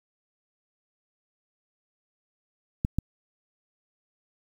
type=clicks; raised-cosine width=5 ms; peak=-12 dBFS; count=2; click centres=2.849 / 2.986 s; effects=8-bit